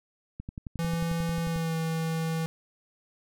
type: click train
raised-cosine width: 5 ms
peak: -24 dBFS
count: 14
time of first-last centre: 0.4-1.561 s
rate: 11.2 Hz
type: tone with pitch glide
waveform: square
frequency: 167 to 162.43 Hz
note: E3 to E3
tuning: +23 to -25 cents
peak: -28 dBFS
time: 0.79-2.46 s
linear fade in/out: 0 ms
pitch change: -48 cents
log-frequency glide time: 1.43-1.76 s
effects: none